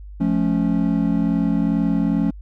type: chord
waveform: triangle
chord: F augmented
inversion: none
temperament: equal with one note detuned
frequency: 174.61 / 216.7 / 277.2 Hz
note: F3 / A3 / C#4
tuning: 0 / -26 / 0 cents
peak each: -19 dBFS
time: 0.2-2.31 s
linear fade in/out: 10 ms
effects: added 50 Hz sine -34 dBFS peak until 2.41 s